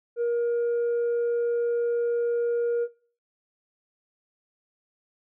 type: tone with tanh clipping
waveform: sine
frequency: 473.1 Hz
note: A#4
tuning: 26 cents sharp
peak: -23 dBFS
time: 0.16-2.88 s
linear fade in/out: 50 ms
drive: 1 dB
effects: noise-tail reverb RT60 0.4 s tail -19 dB re dry